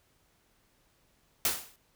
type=noise with exponential decay; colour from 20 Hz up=white; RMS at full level=-24 dBFS; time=1.45-1.76 s; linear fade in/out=2 ms; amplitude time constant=66 ms; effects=pink hiss -69 dBFS RMS until 1.95 s